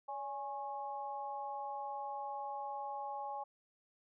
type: tone with amplitude modulation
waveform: sine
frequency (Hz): 830.6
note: G#5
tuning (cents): 0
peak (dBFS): -35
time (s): 0.08-3.44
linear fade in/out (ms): 10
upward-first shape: sine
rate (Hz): 260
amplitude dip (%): 90
effects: none